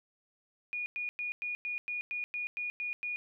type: tone bursts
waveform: sine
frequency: 2447 Hz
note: D#7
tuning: 29 cents flat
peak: -33 dBFS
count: 11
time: 0.73-3.16 s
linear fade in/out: 0 ms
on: 130 ms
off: 100 ms
effects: none